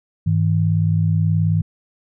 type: tone pair together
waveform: sine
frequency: 101.26 / 160 Hz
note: G#2 / D#3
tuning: -43 / +49 cents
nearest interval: minor sixth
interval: 792 cents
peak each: -17 dBFS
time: 0.26-1.62 s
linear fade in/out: 10 ms
effects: none